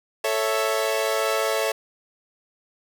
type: chord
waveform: sawtooth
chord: A major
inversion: none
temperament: equal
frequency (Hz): 440 / 554.4 / 659.3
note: A4 / C#5 / E5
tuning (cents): 0 / 0 / 0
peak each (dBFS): -22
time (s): 0.24-1.72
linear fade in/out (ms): 5
effects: none